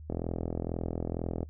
click train, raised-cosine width 2 ms, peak -19 dBFS, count 57, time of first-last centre 0.1-1.43 s, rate 42.1 Hz, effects noise-tail reverb RT60 0.1 s tail -22 dB re dry + added 77 Hz sine -43 dBFS peak until 1.49 s

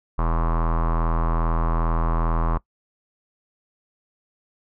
square tone with low-pass filter, 41.21 Hz, E1, in tune, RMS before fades -21 dBFS, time 0.18-2.58 s, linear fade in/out 10 ms, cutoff 1100 Hz, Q 5.4, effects noise-tail reverb RT60 0.1 s tail -22 dB re dry

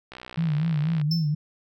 click train, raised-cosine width 0.3 ms, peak -23 dBFS, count 57, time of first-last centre 0.12-1.015 s, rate 62.6 Hz
sine tone with vibrato, 156.8 Hz, D#3, 14 cents sharp, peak -21 dBFS, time 0.37-1.35 s, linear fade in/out 10 ms, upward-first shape sine, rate 4.1 Hz, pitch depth 110 cents each way
triangle tone with exponential decay, 5300 Hz, E8, 9 cents sharp, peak -23 dBFS, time 1.11-1.35 s, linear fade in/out 5 ms, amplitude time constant 52 ms
effects none

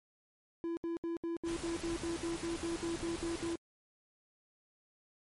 triangle tone bursts, 335.8 Hz, E4, 32 cents sharp, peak -32 dBFS, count 15, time 0.64-3.556 s, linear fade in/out 0 ms, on 130 ms, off 69 ms
pink noise, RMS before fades -44 dBFS, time 1.44-3.57 s, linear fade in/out 50 ms
effects MP3 48 kbps

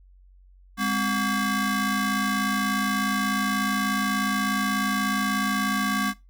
25% pulse ring-modulated tone, 466.2 Hz, A#4, in tune, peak -16 dBFS, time 0.77-6.14 s, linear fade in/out 50 ms, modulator 671 Hz, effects noise-tail reverb RT60 0.2 s tail -18 dB re dry + added 46 Hz sine -50 dBFS peak until 6.29 s

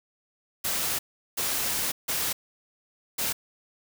white noise bursts at uneven times, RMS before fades -28 dBFS, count 4, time 0.64-0.99 / 1.37-1.92 / 2.08-2.33 / 3.18-3.33 s, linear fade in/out 10 ms, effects none

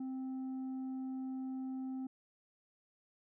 sine tone with tanh clipping, 261.6 Hz, C4, in tune, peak -39 dBFS, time 0-2.07 s, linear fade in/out 5 ms, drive 4 dB, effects none

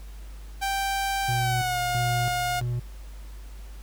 sawtooth tone with pitch glide, 784 to 714.8 Hz, G5 to F5, 0 to +40 cents, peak -21 dBFS, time 0.61-2.61 s, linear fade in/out 20 ms, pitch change -160 cents, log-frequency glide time 1.35-1.79 s
triangle tone with tremolo, 121.3 Hz, B2, 31 cents flat, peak -23 dBFS, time 1.28-2.8 s, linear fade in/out 10 ms, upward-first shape square, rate 1.5 Hz, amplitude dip 70%
effects added 50 Hz sine -38 dBFS peak until 3.82 s + pink hiss -53 dBFS RMS until 3.82 s

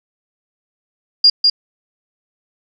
sine tone with echo, 4822 Hz, D8, 45 cents sharp, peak -5 dBFS, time 1.24-1.3 s, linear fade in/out 5 ms, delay 200 ms, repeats 1, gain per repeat -3 dB, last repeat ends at 1.5 s, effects none

